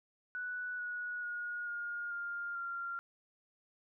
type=tone with pitch steps; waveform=sine; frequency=1480 / 1460.5 / 1441.2 / 1422.2 / 1403.4 / 1384.9 Hz; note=F#6 / F#6 / F#6 / F6 / F6 / F6; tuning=0 / -23 / -46 / +31 / +8 / -15 cents; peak=-37 dBFS; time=0.35-2.99 s; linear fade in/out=0 ms; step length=440 ms; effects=none